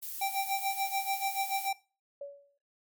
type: noise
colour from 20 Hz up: violet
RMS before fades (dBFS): -39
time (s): 0.02-1.69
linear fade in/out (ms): 10
type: tone with tremolo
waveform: square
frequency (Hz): 782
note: G5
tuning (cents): -4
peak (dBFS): -28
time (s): 0.21-1.73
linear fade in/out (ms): 5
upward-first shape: sine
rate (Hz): 6.9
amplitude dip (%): 85
type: tone with exponential decay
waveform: sine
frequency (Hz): 566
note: C#5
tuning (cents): +36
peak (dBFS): -35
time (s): 2.21-2.58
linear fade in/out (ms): 5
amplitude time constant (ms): 80
effects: noise-tail reverb RT60 0.3 s tail -17 dB re dry + MP3 96 kbps